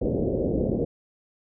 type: low-pass noise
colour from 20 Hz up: white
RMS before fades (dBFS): -25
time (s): 0.01-0.85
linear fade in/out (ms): 10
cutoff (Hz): 550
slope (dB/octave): 48
effects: none